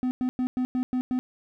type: tone bursts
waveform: triangle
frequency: 253 Hz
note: B3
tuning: 42 cents sharp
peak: -21 dBFS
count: 7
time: 0.03-1.19 s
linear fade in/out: 0 ms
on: 80 ms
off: 100 ms
effects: none